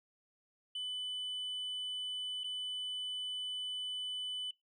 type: tone with dropouts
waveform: sine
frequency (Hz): 3000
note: F#7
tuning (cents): +23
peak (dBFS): -34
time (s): 0.75-4.51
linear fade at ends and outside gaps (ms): 5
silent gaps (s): 2.436-2.441
effects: noise-tail reverb RT60 0.2 s tail -23 dB re dry + tanh soft clip ceiling -36 dBFS